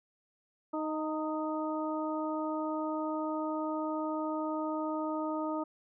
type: harmonic tone with a mistuned harmonic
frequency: 311.1 Hz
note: D#4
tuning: in tune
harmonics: 1 / 2 / 3 / 4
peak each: -34 / -37 / -39 / -40 dBFS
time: 0.73-5.64 s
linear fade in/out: 10 ms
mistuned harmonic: 3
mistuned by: -27 cents
effects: none